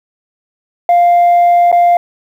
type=tone with dropouts; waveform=sine; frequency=698.5 Hz; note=F5; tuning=in tune; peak=-3 dBFS; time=0.89-1.97 s; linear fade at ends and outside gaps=2 ms; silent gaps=1.717-1.726 s; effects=tanh soft clip ceiling -4 dBFS + 7-bit